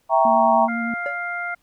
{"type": "chord", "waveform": "sine", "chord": "E diminished seventh", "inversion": "none", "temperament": "equal", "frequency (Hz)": [659.3, 784, 932.3, 1108.7], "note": ["E5", "G5", "Bb5", "Db6"], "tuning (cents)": [0, 0, 0, 0], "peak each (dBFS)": [-18, -19, -18, -23], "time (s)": [0.09, 0.69], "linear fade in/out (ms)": 50}
{"type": "tone with vibrato", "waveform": "sine", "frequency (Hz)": 230.9, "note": "A#3", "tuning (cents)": -16, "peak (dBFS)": -24, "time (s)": [0.25, 0.94], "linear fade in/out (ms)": 2, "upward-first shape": "sine", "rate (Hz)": 9.8, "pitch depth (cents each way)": 16}
{"type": "harmonic tone", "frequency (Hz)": 700, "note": "F5", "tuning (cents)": 4, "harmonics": [1, 2, 3], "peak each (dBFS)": [-31, -27, -30], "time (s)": [0.68, 1.55], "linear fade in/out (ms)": 10}
{"type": "tone with exponential decay", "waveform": "triangle", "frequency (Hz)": 572, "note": "D5", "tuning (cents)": -46, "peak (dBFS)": -20, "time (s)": [1.06, 1.22], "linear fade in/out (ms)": 1, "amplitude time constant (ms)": 33}
{"effects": ["pink hiss -65 dBFS RMS until 1.62 s"]}